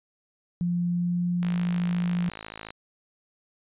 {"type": "tone with pitch glide", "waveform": "sine", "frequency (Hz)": [174.61, 175.93], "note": ["F3", "F3"], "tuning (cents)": [0, 13], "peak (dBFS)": -23, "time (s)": [0.61, 2.29], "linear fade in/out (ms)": 0, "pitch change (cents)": 13, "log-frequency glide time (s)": [0.87, 1.29]}
{"type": "click train", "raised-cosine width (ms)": 0.3, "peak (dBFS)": -21, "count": 70, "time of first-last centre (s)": [1.43, 2.705], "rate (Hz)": 54.1}
{"effects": ["resampled to 8000 Hz"]}